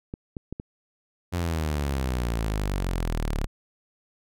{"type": "clicks", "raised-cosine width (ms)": 3, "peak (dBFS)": -20, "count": 4, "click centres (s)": [0.139, 0.368, 0.526, 0.599]}
{"type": "exponential sweep", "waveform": "sawtooth", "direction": "down", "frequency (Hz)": [89.7, 34.65], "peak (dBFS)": -21, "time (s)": [1.32, 3.47], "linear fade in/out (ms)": 20}
{"effects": []}